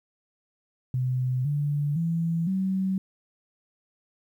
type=tone with pitch steps; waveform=sine; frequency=127.5 / 145.62 / 166.3 / 189.93 Hz; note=C3 / D3 / E3 / F#3; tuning=-44 / -14 / +16 / +46 cents; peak=-23 dBFS; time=0.94-2.98 s; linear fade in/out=2 ms; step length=510 ms; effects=10-bit